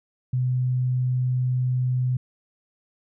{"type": "tone", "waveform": "sine", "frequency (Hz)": 126.6, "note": "B2", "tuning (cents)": 43, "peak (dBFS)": -20, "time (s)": [0.33, 2.17], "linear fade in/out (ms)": 5, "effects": []}